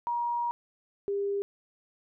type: tone pair in turn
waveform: sine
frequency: 951 / 400.8 Hz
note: A#5 / G4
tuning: +34 / +38 cents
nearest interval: octave + minor third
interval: 1496 cents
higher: first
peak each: -27 dBFS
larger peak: neither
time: 0.07-0.51 / 1.08-1.42 s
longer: first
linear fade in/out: 0 ms
effects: none